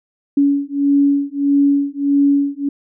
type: beating tone pair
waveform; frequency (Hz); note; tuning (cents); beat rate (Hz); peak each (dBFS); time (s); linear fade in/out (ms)
sine; 281.4 / 283; C#4 / C#4; +26 / +36; 1.6; -15; 0.37-2.69; 5
effects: none